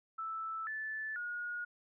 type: tone with pitch steps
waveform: sine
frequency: 1318 / 1748 / 1441 Hz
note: E6 / A6 / F#6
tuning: -1 / -12 / -46 cents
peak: -37 dBFS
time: 0.18-1.65 s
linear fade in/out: 10 ms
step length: 490 ms
effects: none